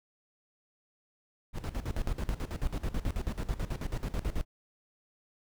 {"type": "noise with tremolo", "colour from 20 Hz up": "brown", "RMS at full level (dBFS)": -31, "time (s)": [1.53, 4.45], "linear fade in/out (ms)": 50, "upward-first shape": "square", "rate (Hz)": 9.2, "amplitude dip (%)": 80, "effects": []}